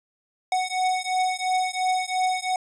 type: beating tone pair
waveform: square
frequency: 740 / 742.9 Hz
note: F#5 / F#5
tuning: 0 / +7 cents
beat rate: 2.9 Hz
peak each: -26 / -26 dBFS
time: 0.52-2.56 s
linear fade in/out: 2 ms
effects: resampled to 22050 Hz